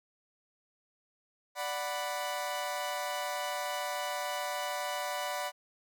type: chord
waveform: sawtooth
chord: B minor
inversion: first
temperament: equal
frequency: 587.3 / 740 / 987.8 Hz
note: D5 / F#5 / B5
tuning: 0 / 0 / 0 cents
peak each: -34 dBFS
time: 1.55-5.52 s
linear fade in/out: 50 ms
effects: none